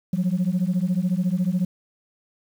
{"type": "beating tone pair", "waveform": "sine", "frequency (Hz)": [174.61, 188.61], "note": ["F3", "F#3"], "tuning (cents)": [0, 33], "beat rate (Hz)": 14, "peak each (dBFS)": -21, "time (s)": [0.13, 1.65], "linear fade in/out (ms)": 5, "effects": ["tanh soft clip ceiling -16 dBFS", "8-bit"]}